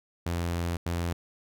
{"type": "tone bursts at uneven times", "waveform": "sawtooth", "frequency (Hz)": 85.7, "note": "F2", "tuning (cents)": -32, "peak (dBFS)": -24, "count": 2, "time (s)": [[0.26, 0.77], [0.86, 1.13]], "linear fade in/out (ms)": 5, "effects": []}